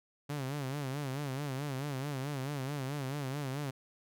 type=tone with vibrato; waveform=sawtooth; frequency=138.59 Hz; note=C#3; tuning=in tune; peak=-31 dBFS; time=0.29-3.71 s; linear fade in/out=10 ms; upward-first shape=sine; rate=4.6 Hz; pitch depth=120 cents each way; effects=none